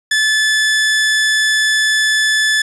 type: tone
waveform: sawtooth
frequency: 1736 Hz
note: A6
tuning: 24 cents flat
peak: -8 dBFS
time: 0.11-2.62 s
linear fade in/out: 5 ms
effects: resampled to 22050 Hz + 7-bit